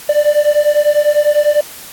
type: beating tone pair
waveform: triangle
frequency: 587.3 / 597.3 Hz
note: D5 / D5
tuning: 0 / +29 cents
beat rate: 10 Hz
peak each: -10 dBFS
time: 0.09-1.61 s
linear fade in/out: 5 ms
effects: white hiss -33 dBFS RMS until 1.92 s + AAC 64 kbps